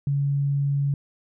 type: tone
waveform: sine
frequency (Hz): 140.9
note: C#3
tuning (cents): +29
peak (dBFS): -20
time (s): 0.07-0.94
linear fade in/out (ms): 2
effects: none